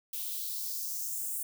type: noise with high-pass filter sweep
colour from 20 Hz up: violet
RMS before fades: -36 dBFS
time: 0.13-1.43 s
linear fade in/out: 5 ms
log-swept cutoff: 2900 to 8900 Hz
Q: 2.5
effects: none